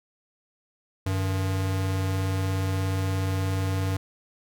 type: tone pair together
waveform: square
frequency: 95.54 / 152.5 Hz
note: G2 / D#3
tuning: -44 / -34 cents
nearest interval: minor sixth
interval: 810 cents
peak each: -25 / -36 dBFS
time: 1.06-3.97 s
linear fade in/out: 5 ms
effects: none